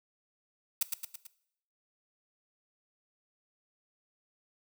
blue noise with echo, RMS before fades -27 dBFS, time 0.81-0.83 s, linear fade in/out 5 ms, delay 110 ms, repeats 4, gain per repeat -5 dB, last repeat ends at 1.27 s, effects noise-tail reverb RT60 0.7 s tail -17 dB re dry

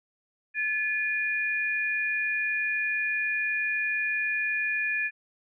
sine tone pair together, 1727 / 2437 Hz, A6 / D#7, -33 / -37 cents, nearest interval tritone, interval 596 cents, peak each -28 dBFS, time 0.54-5.11 s, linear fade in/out 50 ms, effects none

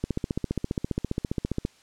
click train, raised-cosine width 3 ms, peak -13 dBFS, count 25, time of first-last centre 0.04-1.651 s, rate 14.9 Hz, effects white hiss -58 dBFS RMS until 1.82 s + low-pass 7000 Hz 12 dB/octave

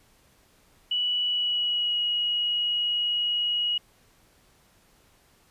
sine tone with pitch glide, 2947 to 2900 Hz, F#7 to F#7, -8 to -35 cents, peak -23 dBFS, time 0.91-3.78 s, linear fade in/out 5 ms, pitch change -27 cents, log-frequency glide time 1.26-2 s, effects pink hiss -61 dBFS RMS until 5.5 s + resampled to 32000 Hz

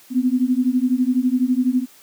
sine beating tone pair, 246.9 / 258.9 Hz, B3 / C4, 0 / -18 cents, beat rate 12 Hz, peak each -18 dBFS, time 0.1-1.86 s, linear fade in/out 50 ms, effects white hiss -49 dBFS RMS until 2.02 s + high-pass 150 Hz 12 dB/octave

